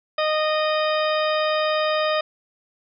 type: harmonic tone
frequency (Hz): 617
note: D#5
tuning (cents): -15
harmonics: 1 / 2 / 3 / 4 / 5 / 6 / 8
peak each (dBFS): -21 / -25 / -30 / -32 / -33 / -32 / -36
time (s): 0.18-2.21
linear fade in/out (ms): 5
effects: none